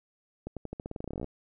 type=accelerating click train; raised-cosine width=2 ms; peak=-23 dBFS; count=19; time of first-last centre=0.47-1.244 s; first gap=97 ms; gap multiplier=0.89; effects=none